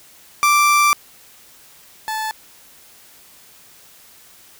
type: tone pair in turn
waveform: 30% pulse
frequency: 1174.7 / 871.9 Hz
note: D6 / A5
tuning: 0 / -16 cents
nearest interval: perfect fourth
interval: 516 cents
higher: first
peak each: -9 / -19 dBFS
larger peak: first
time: 0.43-0.93 / 2.08-2.31 s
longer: first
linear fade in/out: 0 ms
effects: white hiss -47 dBFS RMS until 4.59 s